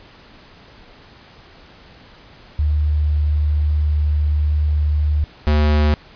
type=tone pair in turn; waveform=sine / square; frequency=74.9 / 74.9 Hz; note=D2 / D2; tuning=+35 / +35 cents; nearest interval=unison; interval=0 cents; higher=neither; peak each=-14 / -13 dBFS; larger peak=second; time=2.59-5.24 / 5.47-5.94 s; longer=first; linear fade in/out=0 ms; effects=pink hiss -45 dBFS RMS until 6.15 s + resampled to 11025 Hz